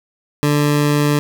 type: tone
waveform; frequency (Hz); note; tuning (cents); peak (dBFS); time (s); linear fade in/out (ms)
20% pulse; 146.83; D3; 0; -8; 0.43-1.19; 0
effects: none